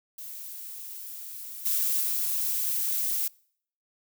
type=noise with level steps; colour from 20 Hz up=violet; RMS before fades=-40 / -26 / -28 dBFS; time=0.18-3.28 s; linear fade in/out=5 ms; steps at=1.65 / 2 s; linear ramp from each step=10 ms; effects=noise-tail reverb RT60 0.6 s tail -25 dB re dry